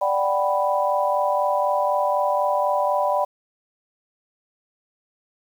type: chord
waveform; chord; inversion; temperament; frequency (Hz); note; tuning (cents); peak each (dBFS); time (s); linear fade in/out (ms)
sine; G major seventh; second; equal; 587.3 / 740 / 784 / 987.8; D5 / F#5 / G5 / B5; 0 / 0 / 0 / 0; -22 / -27 / -25 / -23; 0.01-3.25; 10
effects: 8-bit